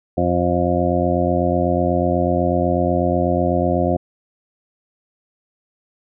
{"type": "harmonic tone", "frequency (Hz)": 88.1, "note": "F2", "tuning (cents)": 16, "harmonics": [1, 2, 3, 4, 6, 7, 8], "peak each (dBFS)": [-23, -23, -23, -23, -23, -23, -23], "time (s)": [0.17, 3.97], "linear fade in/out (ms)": 10, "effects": []}